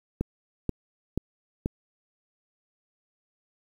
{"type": "click train", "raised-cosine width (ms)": 3, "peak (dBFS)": -13, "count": 4, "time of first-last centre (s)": [0.21, 1.659], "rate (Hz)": 2.07, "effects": ["8-bit"]}